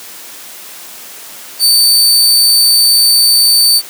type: tone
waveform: sawtooth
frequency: 4562 Hz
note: C#8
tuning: 49 cents sharp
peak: -3 dBFS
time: 1.59-3.82 s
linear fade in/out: 50 ms
effects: white hiss -31 dBFS RMS until 3.89 s + high-pass 200 Hz 12 dB/octave